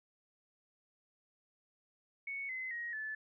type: tone with pitch steps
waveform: sine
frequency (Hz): 2217 / 2045 / 1885.9 / 1739.4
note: C#7 / C7 / A#6 / A6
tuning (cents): 0 / -40 / +20 / -20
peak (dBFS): -38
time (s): 2.27-3.15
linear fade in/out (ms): 5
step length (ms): 220
effects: none